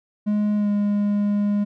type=tone with pitch glide; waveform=triangle; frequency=208.9 to 205.2 Hz; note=G#3 to G#3; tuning=+10 to -21 cents; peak=-16 dBFS; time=0.26-1.65 s; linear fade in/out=20 ms; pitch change=-31 cents; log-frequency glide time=0.56-0.69 s; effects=none